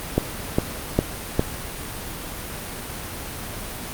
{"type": "click train", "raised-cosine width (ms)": 2, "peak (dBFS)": -3, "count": 4, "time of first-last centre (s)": [0.18, 1.395], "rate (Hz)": 2.47, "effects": ["pink hiss -32 dBFS RMS until 3.93 s", "Opus 32 kbps"]}